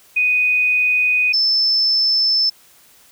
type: tone pair in turn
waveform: sine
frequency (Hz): 2489 / 5274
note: D#7 / E8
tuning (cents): 0 / 0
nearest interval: octave + minor second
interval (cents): 1300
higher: second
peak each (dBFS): -13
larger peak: neither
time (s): 0.16-1.33 / 1.33-2.5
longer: neither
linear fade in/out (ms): 10
effects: white hiss -50 dBFS RMS until 3.11 s